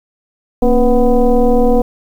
sine tone with frequency modulation, 234.3 Hz, A#3, 9 cents sharp, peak -7 dBFS, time 0.62-1.82 s, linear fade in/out 5 ms, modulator 254 Hz, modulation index 1.6, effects 7-bit

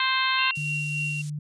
harmonic tone, 523.3 Hz, C5, in tune, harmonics 2 / 3 / 4 / 5 / 6 / 7 / 8, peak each -26 / -28 / -29 / -30 / -31 / -31 / -32 dBFS, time 0-0.51 s, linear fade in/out 2 ms
sine tone with tremolo, 2749 Hz, F7, 28 cents flat, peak -26 dBFS, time 0.38-1.22 s, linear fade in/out 10 ms, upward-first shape sine, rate 3.5 Hz, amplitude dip 35%
pink high-pass noise, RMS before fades -43 dBFS, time 0.55-1.3 s, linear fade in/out 5 ms, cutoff 5800 Hz, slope 12 dB/octave
sine tone, 148.8 Hz, D3, 23 cents sharp, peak -29 dBFS, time 0.57-1.39 s, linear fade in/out 5 ms
effects resampled to 22050 Hz

